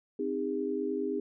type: chord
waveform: sine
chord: Ab major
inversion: first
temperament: equal with one note detuned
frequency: 261.6 / 311.1 / 404.6 Hz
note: C4 / Eb4 / Ab4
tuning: 0 / 0 / -45 cents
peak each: -35 / -35 / -32 dBFS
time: 0.19-1.2 s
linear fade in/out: 5 ms
effects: none